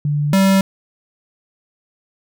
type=tone pair in turn; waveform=sine / square; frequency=146.83 / 193.35 Hz; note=D3 / G3; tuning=0 / -24 cents; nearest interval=perfect fourth; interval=476 cents; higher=second; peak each=-15 / -11 dBFS; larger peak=second; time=0.05-0.33 / 0.33-0.61 s; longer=neither; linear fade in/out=2 ms; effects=none